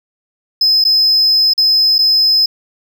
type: tone with dropouts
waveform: triangle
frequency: 5100 Hz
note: D#8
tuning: 42 cents sharp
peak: -7 dBFS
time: 0.61-2.46 s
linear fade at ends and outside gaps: 5 ms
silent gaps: 0.841-0.85 / 1.536-1.578 / 1.983-1.989 s
effects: none